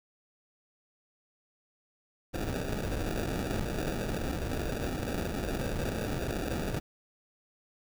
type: noise with sample-and-hold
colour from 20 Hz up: pink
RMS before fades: -33 dBFS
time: 2.33-6.8 s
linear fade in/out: 20 ms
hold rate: 1050 Hz
effects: none